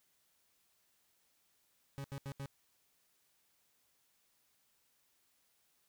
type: tone bursts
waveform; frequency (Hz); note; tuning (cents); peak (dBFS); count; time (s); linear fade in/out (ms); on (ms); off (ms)
40% pulse; 138.59; C#3; 0; -40; 4; 1.98-2.458; 0; 61; 78
effects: white hiss -75 dBFS RMS until 5.88 s